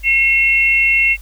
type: tone pair together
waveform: sine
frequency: 2157 / 2718 Hz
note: C#7 / F7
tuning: -48 / -48 cents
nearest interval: major third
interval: 400 cents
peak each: -13 dBFS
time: 0.03-1.17 s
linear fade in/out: 50 ms
effects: added 50 Hz sine -32 dBFS peak until 1.21 s + white hiss -47 dBFS RMS until 1.21 s